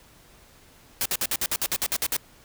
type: noise bursts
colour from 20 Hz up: white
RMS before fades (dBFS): -25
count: 12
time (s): 1.01-2.166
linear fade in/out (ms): 0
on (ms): 45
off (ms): 56
effects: pink hiss -54 dBFS RMS until 2.44 s